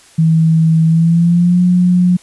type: tone with pitch glide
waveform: sine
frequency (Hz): 161.5 to 179.2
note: E3 to F3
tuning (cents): -35 to +45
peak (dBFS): -7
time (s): 0.18-2.17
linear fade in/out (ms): 10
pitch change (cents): +180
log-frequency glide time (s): 0.86-1.61
effects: white hiss -44 dBFS RMS until 2.22 s + resampled to 24000 Hz